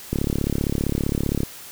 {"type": "click train", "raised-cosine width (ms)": 3, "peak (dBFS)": -9, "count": 47, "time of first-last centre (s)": [0.13, 1.433], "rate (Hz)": 35.3, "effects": ["white hiss -40 dBFS RMS until 1.71 s"]}